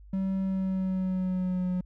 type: tone with pitch glide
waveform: triangle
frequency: 191.5 to 181.69 Hz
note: G3 to F#3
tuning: -40 to -31 cents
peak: -24 dBFS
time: 0.13-1.81 s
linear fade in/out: 5 ms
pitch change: -91 cents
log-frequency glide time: 0.41-1.7 s
effects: added 50 Hz sine -47 dBFS peak until 1.85 s